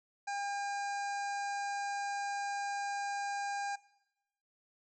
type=harmonic tone; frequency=805 Hz; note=G5; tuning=46 cents sharp; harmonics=1 / 2 / 3 / 5 / 6 / 7 / 8 / 9 / 10; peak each=-36 / -42 / -47 / -55 / -52 / -57 / -53 / -55 / -60 dBFS; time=0.27-3.76 s; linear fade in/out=10 ms; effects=noise-tail reverb RT60 0.9 s tail -20 dB re dry